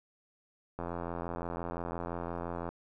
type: click train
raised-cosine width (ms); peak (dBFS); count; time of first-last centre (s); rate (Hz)
1; -23; 164; 0.79-2.69; 85.8
effects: none